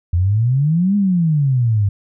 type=exponential two-way sweep; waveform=sine; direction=up then down; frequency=83.2 to 207.7 to 97.4 Hz; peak=-12 dBFS; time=0.13-1.89 s; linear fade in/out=5 ms; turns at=0.96 s; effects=none